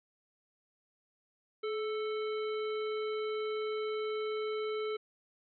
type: harmonic tone with a mistuned harmonic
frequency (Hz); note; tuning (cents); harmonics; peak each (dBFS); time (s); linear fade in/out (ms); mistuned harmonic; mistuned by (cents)
440.7; A4; +3; 1 / 3 / 5 / 7 / 9; -33 / -43 / -47 / -50 / -52; 1.63-4.97; 10; 1; -48
effects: none